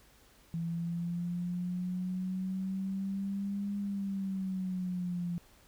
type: linear two-way sweep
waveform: sine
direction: up then down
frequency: 166 to 202.4 to 172.2 Hz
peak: -32 dBFS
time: 0.54-5.38 s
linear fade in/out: 0 ms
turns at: 3.76 s
effects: added 50 Hz sine -67 dBFS peak until 5.67 s + pink hiss -62 dBFS RMS until 5.67 s